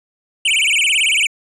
square tone with vibrato, 2637 Hz, E7, in tune, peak -13 dBFS, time 0.45-1.27 s, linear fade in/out 5 ms, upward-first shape sine, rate 18 Hz, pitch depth 290 cents each way, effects resampled to 24000 Hz + 9-bit

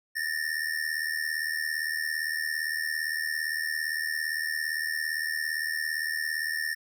square ring-modulated tone, 1805 Hz, A6, 44 cents sharp, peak -26 dBFS, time 0.15-6.75 s, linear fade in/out 20 ms, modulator 38.8 Hz, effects none

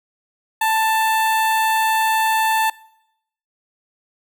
sawtooth tone with notch filter, 884 Hz, A5, 8 cents sharp, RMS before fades -18 dBFS, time 0.61-2.7 s, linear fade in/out 5 ms, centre 5400 Hz, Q 1.4, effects noise-tail reverb RT60 0.8 s tail -22 dB re dry

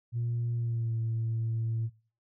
sine tone with pitch glide, 118.3 to 113.48 Hz, A#2 to A#2, +26 to -46 cents, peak -27 dBFS, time 0.12-1.9 s, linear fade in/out 50 ms, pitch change -72 cents, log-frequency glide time 0.55-0.97 s, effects noise-tail reverb RT60 0.4 s tail -21 dB re dry + tanh soft clip ceiling -25 dBFS

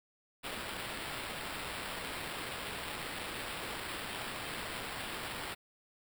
blue noise with sample-and-hold, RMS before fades -41 dBFS, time 0.43-5.55 s, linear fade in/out 20 ms, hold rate 6300 Hz, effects none

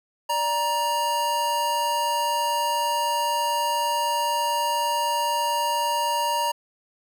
square tone pair together, 587 / 942 Hz, D5 / A#5, -1 / +18 cents, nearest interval minor sixth, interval 819 cents, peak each -31 / -23 dBFS, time 0.29-6.52 s, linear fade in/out 10 ms, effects none

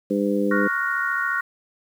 harmonic tone, 101.1 Hz, G#2, 46 cents flat, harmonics 2 / 3 / 4 / 5, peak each -23 / -24 / -27 / -25 dBFS, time 0.1-0.68 s, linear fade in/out 10 ms
sine chord, Gb major seventh, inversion second, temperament equal with one note detuned, 1108.7 / 1405.8 / 1480 / 1864.7 Hz, Db6 / F6 / Gb6 / Bb6, 0 / +11 / 0 / 0 cents, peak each -28 / -26 / -26 / -27 dBFS, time 0.51-1.41 s, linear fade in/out 5 ms
effects 8-bit

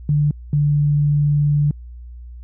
sine tone pair in turn, 147.5 / 146.48 Hz, D3 / D3, +8 / -4 cents, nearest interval unison, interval 12 cents, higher first, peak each -13 dBFS, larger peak neither, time 0.09-0.31 / 0.53-1.71 s, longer second, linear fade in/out 2 ms, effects added 60 Hz sine -33 dBFS peak until 2.43 s

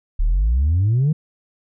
sine exponential sweep, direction up, 34.7 to 160.7 Hz, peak -12 dBFS, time 0.19-1.13 s, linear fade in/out 10 ms, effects tanh soft clip ceiling -12 dBFS

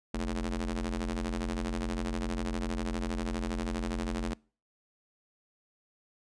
sawtooth ring-modulated tone, 87.2 Hz, F2, 2 cents flat, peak -24 dBFS, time 0.14-4.34 s, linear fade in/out 5 ms, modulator 137 Hz, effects noise-tail reverb RT60 0.4 s tail -26 dB re dry + resampled to 22050 Hz

